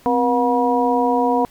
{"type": "harmonic tone with a mistuned harmonic", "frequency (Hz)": 241, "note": "B3", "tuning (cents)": -42, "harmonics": [1, 2, 3, 4], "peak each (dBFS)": [-20, -20, -20, -20], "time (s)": [0.06, 1.45], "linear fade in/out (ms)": 0, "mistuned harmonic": 1, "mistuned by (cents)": 130, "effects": ["pink hiss -50 dBFS RMS until 1.5 s"]}